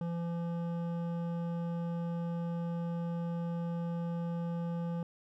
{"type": "tone with hard clipping", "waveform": "sine", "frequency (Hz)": 170, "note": "F3", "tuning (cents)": -46, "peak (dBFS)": -35, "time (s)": [0.01, 5.03], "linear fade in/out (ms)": 2, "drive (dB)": 12, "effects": []}